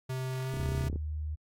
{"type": "tone with pitch glide", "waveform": "square", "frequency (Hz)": [130, 132.27], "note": ["C3", "C3"], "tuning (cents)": [-11, 19], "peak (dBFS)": -33, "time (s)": [0.09, 0.89], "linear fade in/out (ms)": 10, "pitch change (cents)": 30, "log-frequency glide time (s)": [0.41, 0.53]}
{"type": "click train", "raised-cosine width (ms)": 3, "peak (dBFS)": -25, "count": 15, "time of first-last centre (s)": [0.54, 0.959], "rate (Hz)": 33.4}
{"type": "tone", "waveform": "sine", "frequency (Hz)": 76.3, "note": "D#2", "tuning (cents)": -33, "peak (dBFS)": -32, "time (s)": [0.58, 1.36], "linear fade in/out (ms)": 20}
{"effects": ["AAC 64 kbps"]}